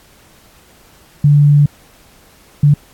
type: tone bursts at uneven times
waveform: sine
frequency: 145.5 Hz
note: D3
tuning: 16 cents flat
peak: -5 dBFS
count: 2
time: 1.24-1.66 / 2.63-2.74 s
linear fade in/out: 5 ms
effects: pink hiss -47 dBFS RMS until 2.93 s + AAC 64 kbps